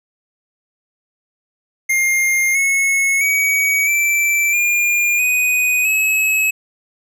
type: tone with pitch steps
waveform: square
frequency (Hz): 2119 / 2189 / 2261 / 2335 / 2412 / 2491 / 2573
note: C7 / C#7 / C#7 / D7 / D7 / D#7 / E7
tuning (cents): +21 / -22 / +34 / -11 / +46 / +1 / -43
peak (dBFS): -14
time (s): 1.89-6.51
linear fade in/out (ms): 10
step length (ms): 660
effects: none